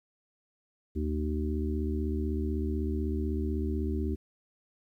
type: harmonic tone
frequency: 76 Hz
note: D#2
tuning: 40 cents flat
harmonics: 1 / 3 / 4 / 5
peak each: -30 / -35 / -36 / -37 dBFS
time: 0.95-4.16 s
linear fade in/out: 20 ms
effects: 11-bit